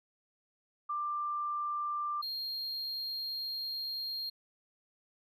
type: tone pair in turn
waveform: sine / triangle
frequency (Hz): 1185 / 4223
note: D6 / C8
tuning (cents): +15 / +15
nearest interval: octave + minor seventh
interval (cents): 2200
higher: second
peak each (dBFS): -32 / -34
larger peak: first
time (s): 0.89-2.22 / 2.22-4.3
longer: second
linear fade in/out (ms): 10
effects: none